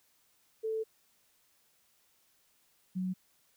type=tone pair in turn; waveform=sine; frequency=441.4 / 184.94 Hz; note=A4 / F#3; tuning=+5 / -1 cents; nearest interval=octave + minor third; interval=1506 cents; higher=first; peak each=-31 / -31 dBFS; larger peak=neither; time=0.63-0.84 / 2.95-3.14 s; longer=first; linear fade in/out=20 ms; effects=white hiss -70 dBFS RMS until 3.56 s